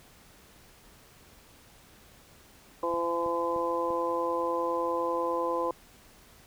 harmonic tone, 170 Hz, F3, 46 cents flat, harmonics 2 / 3 / 4 / 5 / 6, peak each -34 / -30 / -41 / -38 / -31 dBFS, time 2.83-5.71 s, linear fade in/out 2 ms
clicks, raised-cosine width 3 ms, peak -32 dBFS, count 4, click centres 2.94 / 3.262 / 3.562 / 3.905 s
effects pink hiss -56 dBFS RMS until 6.46 s

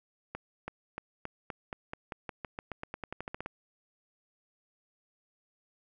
accelerating click train, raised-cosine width 0.5 ms, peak -22 dBFS, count 21, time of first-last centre 0.35-3.461 s, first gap 330 ms, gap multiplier 0.91, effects none

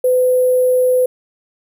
sine tone with sample-and-hold, 505 Hz, B4, 39 cents sharp, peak -10 dBFS, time 0.04-1.06 s, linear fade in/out 5 ms, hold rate 11025 Hz, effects none

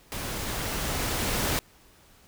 pink noise with level ramp, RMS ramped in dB -34 to -26 dBFS, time 0.12-1.59 s, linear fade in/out 0 ms, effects pink hiss -57 dBFS RMS until 2.27 s

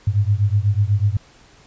sine beating tone pair, 98.9 / 107 Hz, G2 / A2, +16 / -48 cents, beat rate 8.1 Hz, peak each -17 / -18 dBFS, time 0.07-1.17 s, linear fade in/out 5 ms, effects pink hiss -50 dBFS RMS until 1.66 s + resampled to 16000 Hz

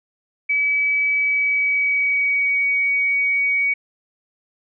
sine tone with pitch glide, 2287 to 2252 Hz, D7 to C#7, -47 to +27 cents, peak -16 dBFS, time 0.49-3.74 s, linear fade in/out 10 ms, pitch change -26 cents, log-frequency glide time 1.14-2.65 s, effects none

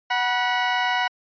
20% pulse tone pair together, 740 / 970.6 Hz, F#5 / B5, 0 / -30 cents, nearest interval perfect fourth, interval 470 cents, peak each -18 dBFS, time 0.1-1.08 s, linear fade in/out 10 ms, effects resampled to 11025 Hz

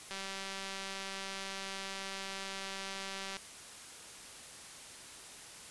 click train, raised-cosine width 0.2 ms, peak -24 dBFS, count 633, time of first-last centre 0.11-3.368 s, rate 194 Hz, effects white hiss -50 dBFS RMS until 5.7 s + resampled to 24000 Hz

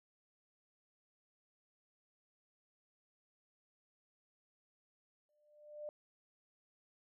sine tone with exponential growth, 597 Hz, D5, 28 cents sharp, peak -40 dBFS, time 5.29-5.89 s, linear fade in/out 1 ms, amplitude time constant 130 ms, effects none

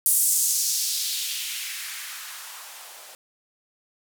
violet noise with band-pass filter sweep, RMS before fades -27 dBFS, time 0.06-3.15 s, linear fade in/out 0 ms, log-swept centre 10000 to 560 Hz, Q 1.7, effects none

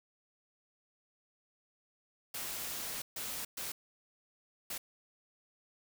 white noise bursts at uneven times, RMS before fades -40 dBFS, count 4, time 2.34-3.02 / 3.16-3.45 / 3.57-3.72 / 4.7-4.78 s, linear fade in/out 5 ms, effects none

